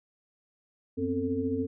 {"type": "tone cluster", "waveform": "sine", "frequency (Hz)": [95.6, 252.9, 267.1, 445.3], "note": ["G2", "B3", "C4", "A4"], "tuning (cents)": [-43, 41, 36, 21], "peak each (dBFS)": [-37, -34, -30, -32], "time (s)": [0.97, 1.67], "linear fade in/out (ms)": 20, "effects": []}